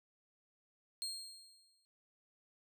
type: tone with exponential decay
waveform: 30% pulse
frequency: 4228 Hz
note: C8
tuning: 17 cents sharp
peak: -34 dBFS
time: 1.02-1.85 s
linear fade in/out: 0 ms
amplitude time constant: 180 ms
effects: none